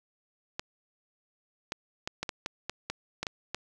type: clicks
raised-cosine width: 0.2 ms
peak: -15 dBFS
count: 11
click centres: 0.595 / 1.721 / 2.075 / 2.23 / 2.292 / 2.461 / 2.696 / 2.9 / 3.23 / 3.268 / 3.546 s
effects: none